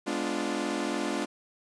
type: chord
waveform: sawtooth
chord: G# diminished seventh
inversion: none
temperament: equal with one note detuned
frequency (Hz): 207.7 / 250.7 / 293.7 / 349.2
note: G#3 / B3 / D4 / F4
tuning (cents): 0 / +26 / 0 / 0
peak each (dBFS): -32 / -31 / -29 / -30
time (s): 0.06-1.26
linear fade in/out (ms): 20
effects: resampled to 22050 Hz + 10-bit